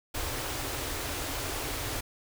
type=band-stop noise; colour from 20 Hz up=pink; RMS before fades=-34 dBFS; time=0.14-2.01 s; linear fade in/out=10 ms; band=140 to 250 Hz; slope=96 dB/octave; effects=none